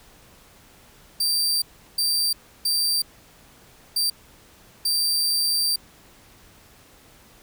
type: tone bursts at uneven times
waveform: sawtooth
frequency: 4686 Hz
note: D8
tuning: 5 cents flat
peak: -17 dBFS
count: 5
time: 1.2-1.62 / 1.98-2.33 / 2.65-3.02 / 3.96-4.1 / 4.85-5.76 s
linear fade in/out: 5 ms
effects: pink hiss -52 dBFS RMS until 7.42 s